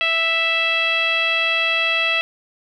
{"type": "tone with low-pass filter", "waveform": "10% pulse", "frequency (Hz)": 659.3, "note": "E5", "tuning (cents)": 0, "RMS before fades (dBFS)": -19, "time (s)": [0.01, 2.21], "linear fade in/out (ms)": 0, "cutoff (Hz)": 2900, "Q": 5.2, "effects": []}